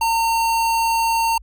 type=tone; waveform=square; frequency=912 Hz; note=A#5; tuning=38 cents flat; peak=-17 dBFS; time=0.01-1.38 s; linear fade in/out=5 ms; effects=added 50 Hz sine -40 dBFS peak until 1.42 s